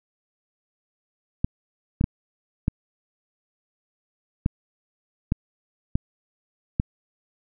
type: clicks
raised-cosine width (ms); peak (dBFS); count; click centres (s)
5; -8; 8; 1.445 / 2.011 / 2.041 / 2.681 / 4.461 / 5.321 / 5.955 / 6.799
effects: none